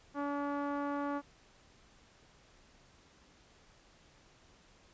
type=tone with low-pass filter; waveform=sawtooth; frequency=285.8 Hz; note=D4; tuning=47 cents flat; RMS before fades=-36 dBFS; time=0.14-1.22 s; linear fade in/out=50 ms; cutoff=1200 Hz; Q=2.1; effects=pink hiss -63 dBFS RMS until 4.93 s + resampled to 16000 Hz